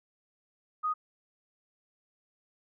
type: tone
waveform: sine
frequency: 1244.5 Hz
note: D#6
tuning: in tune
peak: -27 dBFS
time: 0.83-0.94 s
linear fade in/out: 20 ms
effects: none